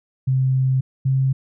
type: tone pair in turn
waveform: sine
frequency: 131.2 / 133.19 Hz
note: C3 / C3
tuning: +5 / +31 cents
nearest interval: unison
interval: 26 cents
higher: second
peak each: -15 dBFS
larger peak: neither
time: 0.27-0.81 / 1.05-1.33 s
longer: first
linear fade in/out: 10 ms
effects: none